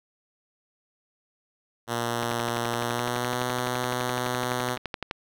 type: tone with pitch glide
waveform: 5% pulse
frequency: 118.3 to 124.33 Hz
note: A#2 to B2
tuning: +26 to +12 cents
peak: -15 dBFS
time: 1.87-4.78 s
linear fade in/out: 50 ms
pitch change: +86 cents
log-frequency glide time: 2.72-3.41 s
type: click train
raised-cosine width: 0.3 ms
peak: -14 dBFS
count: 35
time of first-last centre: 2.23-5.111 s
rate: 11.8 Hz
effects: none